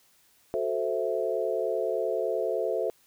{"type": "chord", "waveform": "sine", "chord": "F# half-diminished seventh", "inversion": "none", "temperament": "equal", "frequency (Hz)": [370, 440, 523.3, 659.3], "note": ["F#4", "A4", "C5", "E5"], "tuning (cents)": [0, 0, 0, 0], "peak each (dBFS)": [-33, -30, -31, -31], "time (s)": [0.54, 2.9], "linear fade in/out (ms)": 0, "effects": ["white hiss -63 dBFS RMS until 3.06 s"]}